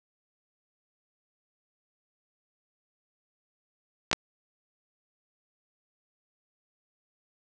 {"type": "clicks", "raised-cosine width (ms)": 0.2, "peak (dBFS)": -6, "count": 2, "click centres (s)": [4.114, 4.13], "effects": ["resampled to 22050 Hz", "7-bit"]}